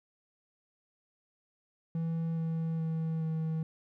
triangle tone with pitch steps, 164.4 / 162.89 / 161.39 / 159.9 Hz, E3 / E3 / E3 / D#3, -4 / -20 / -36 / +48 cents, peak -28 dBFS, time 1.95-3.63 s, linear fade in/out 2 ms, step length 420 ms, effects none

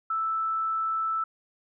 sine tone, 1318.5 Hz, E6, in tune, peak -25 dBFS, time 0.1-1.24 s, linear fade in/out 5 ms, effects none

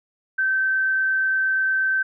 sine tone with frequency modulation, 1547 Hz, G6, 23 cents flat, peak -18 dBFS, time 0.38-2.03 s, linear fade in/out 10 ms, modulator 28.5 Hz, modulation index 0.29, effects none

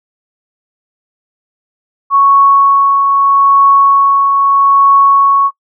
sine tone with tremolo, 1108.7 Hz, C#6, in tune, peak -3 dBFS, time 2.1-5.51 s, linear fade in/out 50 ms, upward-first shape triangle, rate 0.79 Hz, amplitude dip 40%, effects noise-tail reverb RT60 0.1 s tail -24 dB re dry

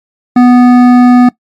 sine tone with hard clipping, 246.9 Hz, B3, in tune, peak -3 dBFS, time 0.36-1.29 s, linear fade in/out 5 ms, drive 12 dB, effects noise-tail reverb RT60 0.1 s tail -20 dB re dry + MP3 64 kbps

